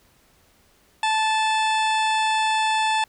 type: harmonic tone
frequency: 875 Hz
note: A5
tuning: 10 cents flat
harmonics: 1 / 2 / 3 / 4 / 5 / 6 / 8 / 9 / 10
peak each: -20 / -28 / -28 / -29 / -38 / -39 / -41 / -44 / -39 dBFS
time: 1.03-3.04 s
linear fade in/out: 2 ms
effects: pink hiss -59 dBFS RMS until 3.08 s